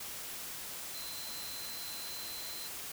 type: tone in noise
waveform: sine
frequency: 4076 Hz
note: C8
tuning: 46 cents flat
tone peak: -45 dBFS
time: 0.94-2.68 s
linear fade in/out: 5 ms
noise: white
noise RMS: -43 dBFS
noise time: 0-2.92 s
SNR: -5 dB
effects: none